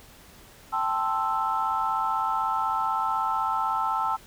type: chord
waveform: sine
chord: A minor seventh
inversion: third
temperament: equal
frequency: 784 / 880 / 1046.5 / 1318.5 Hz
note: G5 / A5 / C6 / E6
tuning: 0 / 0 / 0 / 0 cents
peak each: -31 / -27 / -31 / -27 dBFS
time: 0.72-4.17 s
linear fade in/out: 20 ms
effects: tanh soft clip ceiling -14 dBFS + pink hiss -51 dBFS RMS until 4.26 s